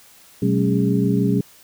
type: tone cluster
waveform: sine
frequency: 124.3 / 189.5 / 215.8 / 275.5 / 407.9 Hz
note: B2 / F#3 / A3 / C#4 / G#4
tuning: +12 / +42 / -33 / -11 / -31 cents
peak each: -22 / -19 / -24 / -22 / -25 dBFS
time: 0.42-1.41 s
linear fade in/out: 5 ms
effects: white hiss -49 dBFS RMS until 1.63 s